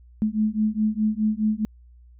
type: beating tone pair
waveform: sine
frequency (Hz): 212.7 / 217.5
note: G#3 / A3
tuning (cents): +42 / -20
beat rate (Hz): 4.8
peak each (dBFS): -23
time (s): 0.22-1.65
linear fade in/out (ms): 0
effects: added 60 Hz sine -47 dBFS peak until 2.19 s